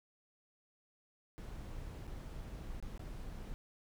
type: noise with dropouts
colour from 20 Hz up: brown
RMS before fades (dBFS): -45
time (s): 1.38-3.54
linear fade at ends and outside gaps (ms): 0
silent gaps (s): 2.07-2.076 / 2.801-2.826 / 2.977-2.994
effects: none